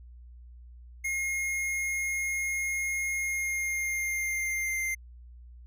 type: tone with pitch glide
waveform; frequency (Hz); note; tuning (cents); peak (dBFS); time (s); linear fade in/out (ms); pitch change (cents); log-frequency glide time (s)
square; 2145 to 2094; C7 to C7; +42 to +1; -29; 1.04-4.95; 10; -41; 3.15-4.79
effects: added 60 Hz sine -46 dBFS peak until 5.66 s